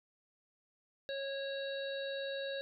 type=harmonic tone with a mistuned harmonic; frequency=549 Hz; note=C#5; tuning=17 cents flat; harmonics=1 / 3 / 5 / 7 / 8; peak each=-38 / -45 / -54 / -45 / -55 dBFS; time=1.09-2.61 s; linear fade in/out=0 ms; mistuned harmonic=8; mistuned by=+28 cents; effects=none